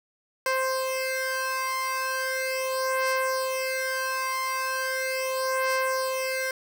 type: beating tone pair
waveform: 15% pulse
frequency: 523.3 / 523.68 Hz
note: C5 / C5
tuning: 0 / +1 cents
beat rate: 0.38 Hz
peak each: -24 / -21 dBFS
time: 0.46-6.51 s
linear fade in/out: 2 ms
effects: none